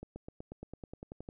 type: accelerating click train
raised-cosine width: 2 ms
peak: -30 dBFS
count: 13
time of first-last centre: 0.03-1.289 s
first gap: 130 ms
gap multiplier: 0.96
effects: none